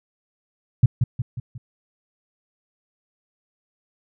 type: tone with echo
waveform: sine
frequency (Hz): 122.1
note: B2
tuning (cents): -19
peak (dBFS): -8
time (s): 0.83-0.86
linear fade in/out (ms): 5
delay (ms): 180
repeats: 4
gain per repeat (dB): -6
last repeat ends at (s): 1.58
effects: none